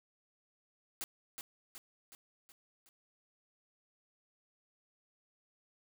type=noise with echo; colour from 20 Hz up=white; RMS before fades=-40 dBFS; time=1.01-1.04 s; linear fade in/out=0 ms; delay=370 ms; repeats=5; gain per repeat=-5 dB; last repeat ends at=2.89 s; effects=none